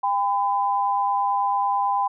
sine tone pair together, 801 / 1008.1 Hz, G5 / B5, +37 / +35 cents, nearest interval major third, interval 398 cents, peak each -22 dBFS, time 0.03-2.08 s, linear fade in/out 10 ms, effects none

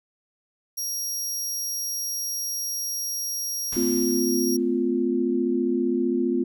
25% pulse tone, 5640 Hz, F8, 16 cents sharp, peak -22 dBFS, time 0.77-4.57 s, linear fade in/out 10 ms
pink noise with exponential decay, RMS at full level -38 dBFS, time 3.72-5.06 s, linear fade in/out 5 ms, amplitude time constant 290 ms
sine chord, F major, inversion first, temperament equal with one note detuned, 220 / 255.1 / 349.2 Hz, A3 / C4 / F4, 0 / -44 / 0 cents, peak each -28 / -24 / -24 dBFS, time 3.76-6.44 s, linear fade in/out 10 ms
effects none

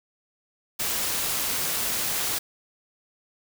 white noise, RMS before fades -27 dBFS, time 0.79-2.39 s, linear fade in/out 10 ms, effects none

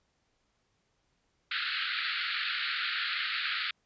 pink band-pass noise, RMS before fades -33 dBFS, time 1.51-3.71 s, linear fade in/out 5 ms, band 1300 to 4500 Hz, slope 96 dB/octave, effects pink hiss -75 dBFS RMS until 3.85 s + resampled to 16000 Hz

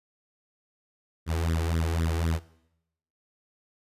sawtooth tone with flanger, 82.1 Hz, E2, 6 cents flat, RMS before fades -27 dBFS, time 1.26-2.4 s, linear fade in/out 50 ms, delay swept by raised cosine 0.55 to 2.65 ms, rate 3.9 Hz, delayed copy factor +0.9, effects noise-tail reverb RT60 0.8 s tail -19 dB re dry + resampled to 32000 Hz

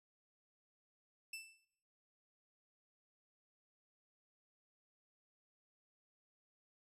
sawtooth tone with exponential decay, 2654 Hz, E7, 11 cents sharp, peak -39 dBFS, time 1.33-1.65 s, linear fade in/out 5 ms, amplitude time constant 68 ms, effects noise-tail reverb RT60 0.8 s tail -18 dB re dry + resampled to 32000 Hz

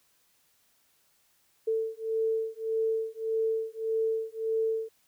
sine beating tone pair, 444.7 / 446.4 Hz, A4 / A4, +18 / +25 cents, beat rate 1.7 Hz, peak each -30 dBFS, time 1.67-4.89 s, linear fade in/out 10 ms, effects white hiss -68 dBFS RMS until 5.07 s

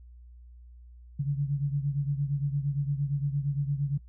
sine beating tone pair, 140 / 148.7 Hz, C#3 / D3, +18 / +22 cents, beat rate 8.7 Hz, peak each -27 / -32 dBFS, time 1.19-3.98 s, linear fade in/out 10 ms, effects noise-tail reverb RT60 0.1 s tail -22 dB re dry + added 60 Hz sine -47 dBFS peak until 4.08 s

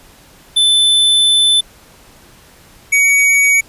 square tone pair in turn, 3520 / 2252 Hz, A7 / C#7, 0 / +27 cents, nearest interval minor sixth, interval 773 cents, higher first, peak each -9 / -9 dBFS, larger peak neither, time 0.56-1.61 / 2.92-3.61 s, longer first, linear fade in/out 10 ms, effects pink hiss -44 dBFS RMS until 3.68 s + resampled to 32000 Hz

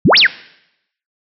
sine exponential two-way sweep, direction up then down, 118.9 to 5588 to 1400 Hz, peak -6 dBFS, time 0.05-0.27 s, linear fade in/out 5 ms, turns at 0.18 s, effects noise-tail reverb RT60 0.8 s tail -21 dB re dry

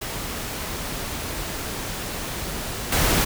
pink noise with level steps, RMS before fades -30 / -20 dBFS, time 0.01-3.25 s, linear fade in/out 10 ms, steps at 2.92 s, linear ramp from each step 5 ms, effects none

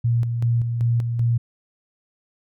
sine tone with tremolo, 117.8 Hz, A#2, 19 cents sharp, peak -16 dBFS, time 0.04-1.38 s, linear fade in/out 10 ms, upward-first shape square, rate 2.6 Hz, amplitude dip 45%, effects none

